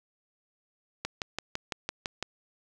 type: click train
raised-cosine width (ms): 0.2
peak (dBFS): -14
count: 8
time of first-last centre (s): 1.05-2.226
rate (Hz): 5.95
effects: none